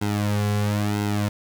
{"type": "tone with flanger", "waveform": "sawtooth", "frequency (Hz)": 103.6, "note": "G#2", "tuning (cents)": -4, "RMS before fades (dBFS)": -23, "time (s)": [0.01, 1.29], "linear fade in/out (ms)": 10, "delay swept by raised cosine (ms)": [1.7, 3.3], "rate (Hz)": 1, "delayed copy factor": -0.9, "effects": ["8-bit"]}